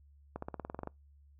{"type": "accelerating click train", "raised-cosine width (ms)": 1, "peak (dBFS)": -25, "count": 11, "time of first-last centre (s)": [0.36, 0.874], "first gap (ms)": 64, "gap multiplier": 0.95, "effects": ["noise-tail reverb RT60 0.2 s tail -26 dB re dry", "added 71 Hz sine -58 dBFS peak until 1.39 s"]}